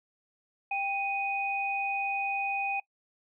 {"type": "tone pair together", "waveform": "sine", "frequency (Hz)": [790, 2491], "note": ["G5", "D#7"], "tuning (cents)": [13, 1], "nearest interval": "octave + minor sixth", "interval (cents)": 1988, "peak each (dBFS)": [-31, -31], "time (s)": [0.71, 2.8], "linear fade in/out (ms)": 5, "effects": ["noise-tail reverb RT60 0.1 s tail -22 dB re dry"]}